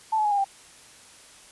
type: tone with pitch steps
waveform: sine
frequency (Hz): 880 / 855.9 / 832.5 / 809.8 / 787.6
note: A5 / A5 / G#5 / G#5 / G5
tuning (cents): 0 / -48 / +4 / -44 / +8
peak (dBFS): -20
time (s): 0.12-0.445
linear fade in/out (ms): 10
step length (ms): 65
effects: white hiss -50 dBFS RMS until 1.51 s + resampled to 24000 Hz